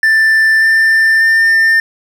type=tone with pitch steps; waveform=triangle; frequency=1772 / 1786.4 / 1800.9 Hz; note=A6 / A6 / A6; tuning=+12 / +26 / +40 cents; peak=-5 dBFS; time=0.03-1.8 s; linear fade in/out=2 ms; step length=590 ms; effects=none